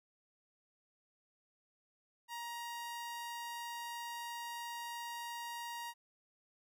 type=tone; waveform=sawtooth; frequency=943 Hz; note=A#5; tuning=20 cents sharp; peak=-38 dBFS; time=2.28-5.94 s; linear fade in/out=50 ms; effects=none